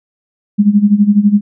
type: tone with tremolo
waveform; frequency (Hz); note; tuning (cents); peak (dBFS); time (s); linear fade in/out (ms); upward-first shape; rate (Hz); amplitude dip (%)
sine; 205.7; G#3; -16; -3; 0.58-1.41; 20; sine; 12; 80
effects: none